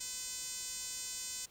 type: tone with band-pass filter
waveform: 5% pulse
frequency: 506 Hz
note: B4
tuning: 42 cents sharp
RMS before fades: -42 dBFS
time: 0-1.46 s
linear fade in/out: 10 ms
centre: 8200 Hz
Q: 3
effects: pink hiss -63 dBFS RMS until 1.5 s